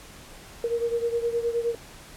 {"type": "beating tone pair", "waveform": "sine", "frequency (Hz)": [466.2, 475.8], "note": ["A#4", "A#4"], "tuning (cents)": [0, 35], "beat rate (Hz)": 9.6, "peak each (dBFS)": [-25, -29], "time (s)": [0.64, 1.75], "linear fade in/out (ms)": 2, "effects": ["pink hiss -46 dBFS RMS until 2.16 s", "low-pass 12000 Hz 12 dB/octave"]}